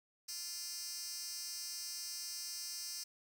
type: tone with high-pass filter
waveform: 10% pulse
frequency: 348 Hz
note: F4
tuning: 6 cents flat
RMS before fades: -44 dBFS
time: 0.28-3.04 s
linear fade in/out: 10 ms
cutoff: 5800 Hz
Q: 2.4
effects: none